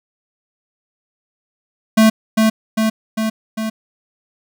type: tone with echo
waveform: square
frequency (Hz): 220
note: A3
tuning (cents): 0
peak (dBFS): -8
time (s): 1.97-2.1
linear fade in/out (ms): 10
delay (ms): 400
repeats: 4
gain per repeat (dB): -3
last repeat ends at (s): 3.7
effects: none